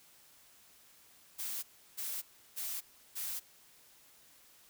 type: noise bursts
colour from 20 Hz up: blue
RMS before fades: -39 dBFS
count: 4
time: 1.38-3.4 s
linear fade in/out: 20 ms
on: 250 ms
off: 340 ms
effects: white hiss -62 dBFS RMS until 4.69 s